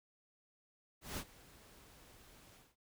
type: noise with ADSR envelope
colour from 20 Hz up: pink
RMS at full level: -41 dBFS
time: 1.01-2.76 s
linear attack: 170 ms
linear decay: 59 ms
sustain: -20 dB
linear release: 200 ms
effects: none